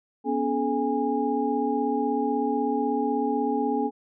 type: tone cluster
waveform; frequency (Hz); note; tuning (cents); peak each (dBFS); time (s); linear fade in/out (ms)
sine; 245.3 / 281.5 / 428.5 / 819; B3 / C#4 / A4 / G#5; -12 / +27 / -46 / -24; -28; 0.24-3.91; 50
effects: none